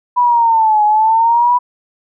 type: linear two-way sweep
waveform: sine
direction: down then up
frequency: 987.8 to 837 to 987.8 Hz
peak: -8 dBFS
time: 0.16-1.59 s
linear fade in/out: 20 ms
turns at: 0.84 s
effects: none